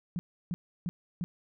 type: tone bursts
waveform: sine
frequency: 174.61 Hz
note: F3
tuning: in tune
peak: -30 dBFS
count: 4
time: 0.16-1.24 s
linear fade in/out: 0 ms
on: 30 ms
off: 320 ms
effects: none